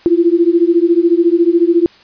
sine beating tone pair, 334.4 / 348.4 Hz, E4 / F4, +25 / -4 cents, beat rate 14 Hz, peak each -11 dBFS, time 0.06-1.86 s, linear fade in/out 0 ms, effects white hiss -44 dBFS RMS until 2.03 s + resampled to 11025 Hz

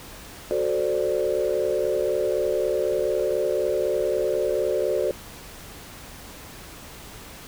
sine chord, D dominant seventh, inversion first, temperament equal, 370 / 440 / 523.3 / 587.3 Hz, F#4 / A4 / C5 / D5, 0 / 0 / 0 / 0 cents, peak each -26 dBFS, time 0.51-5.11 s, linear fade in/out 0 ms, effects tanh soft clip ceiling -11 dBFS + pink hiss -42 dBFS RMS until 7.47 s

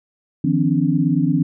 sine tone cluster, 153.6 / 171.1 / 256.6 / 285.3 Hz, D#3 / F3 / C4 / C#4, -22 / -35 / -34 / +50 cents, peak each -20 dBFS, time 0.44-1.43 s, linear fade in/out 5 ms, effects none

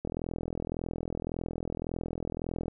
click train, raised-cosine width 2 ms, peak -20 dBFS, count 111, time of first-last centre 0.05-2.682 s, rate 41.8 Hz, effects none

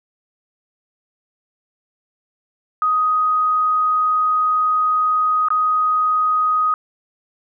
sine tone with dropouts, 1251 Hz, D#6, 9 cents sharp, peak -14 dBFS, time 2.82-6.74 s, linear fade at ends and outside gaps 1 ms, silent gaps 5.485-5.504 s, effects none

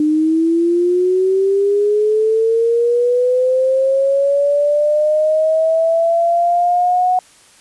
sine linear sweep, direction up, 300.8 to 737 Hz, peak -11 dBFS, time 0-7.19 s, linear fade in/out 2 ms, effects white hiss -47 dBFS RMS until 7.6 s + resampled to 24000 Hz

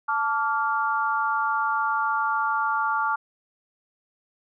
sine chord, D minor, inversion second, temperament equal with one note detuned, 880 / 1153.1 / 1396.9 Hz, A5 / D6 / F6, 0 / -32 / 0 cents, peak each -26 dBFS, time 0.08-3.16 s, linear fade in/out 10 ms, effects none

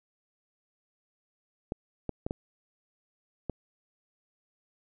clicks, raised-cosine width 2 ms, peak -18 dBFS, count 5, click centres 1.721 / 2.093 / 2.265 / 2.309 / 3.497 s, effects none

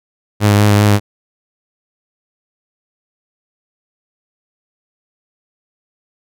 sawtooth tone with vibrato, 103.5 Hz, G#2, 5 cents flat, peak -4 dBFS, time 0.4-1 s, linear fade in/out 50 ms, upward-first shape triangle, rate 5.1 Hz, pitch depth 24 cents each way, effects none

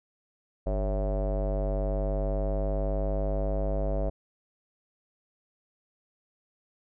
square tone with low-pass filter, 50.1 Hz, G1, 38 cents sharp, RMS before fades -28 dBFS, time 0.66-4.1 s, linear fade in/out 10 ms, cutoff 610 Hz, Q 7, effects none

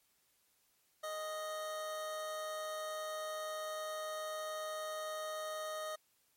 25% pulse tone with amplitude modulation, 622.3 Hz, D#5, in tune, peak -34 dBFS, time 1.03-5.96 s, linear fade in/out 10 ms, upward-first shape sine, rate 181 Hz, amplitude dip 30%, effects white hiss -74 dBFS RMS until 6.36 s + MP3 64 kbps

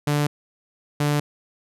sawtooth tone pair in turn, 146.83 / 146.83 Hz, D3 / D3, 0 / 0 cents, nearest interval unison, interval 0 cents, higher neither, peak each -15 dBFS, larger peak neither, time 0.07-0.27 / 1-1.2 s, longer neither, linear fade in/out 5 ms, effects resampled to 32000 Hz

